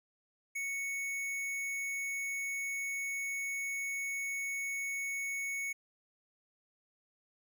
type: tone with hard clipping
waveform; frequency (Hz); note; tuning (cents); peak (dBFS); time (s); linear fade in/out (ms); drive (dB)
sine; 2217; C#7; 0; -36; 0.55-5.73; 10; 15
effects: none